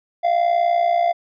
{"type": "tone with amplitude modulation", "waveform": "triangle", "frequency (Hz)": 691, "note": "F5", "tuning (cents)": -19, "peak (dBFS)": -10, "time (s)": [0.23, 1.13], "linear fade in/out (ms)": 20, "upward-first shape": "sine", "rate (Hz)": 60.4, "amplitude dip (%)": 70, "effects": ["resampled to 11025 Hz"]}